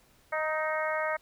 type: harmonic tone with a mistuned harmonic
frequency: 311 Hz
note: D#4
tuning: 1 cent flat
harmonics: 2 / 3 / 4 / 5 / 6 / 7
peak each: -31 / -36 / -35 / -37 / -36 / -38 dBFS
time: 0.32-1.17 s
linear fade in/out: 10 ms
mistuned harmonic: 4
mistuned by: +18 cents
effects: pink hiss -63 dBFS RMS until 1.21 s